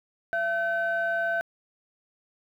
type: tone pair together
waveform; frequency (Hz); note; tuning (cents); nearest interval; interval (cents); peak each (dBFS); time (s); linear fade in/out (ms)
sine; 675 / 1528.5; E5 / G6; +41 / -44; octave + major second; 1415; -26; 0.33-1.41; 0
effects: tanh soft clip ceiling -18 dBFS + 10-bit